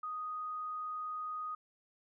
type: tone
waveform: sine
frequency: 1244.5 Hz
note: D#6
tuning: in tune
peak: -37 dBFS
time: 0.03-1.55 s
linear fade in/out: 5 ms
effects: none